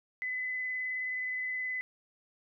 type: tone with vibrato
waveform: sine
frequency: 2015 Hz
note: B6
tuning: 34 cents sharp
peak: -32 dBFS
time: 0.22-1.81 s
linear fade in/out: 0 ms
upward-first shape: triangle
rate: 19 Hz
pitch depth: 14 cents each way
effects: none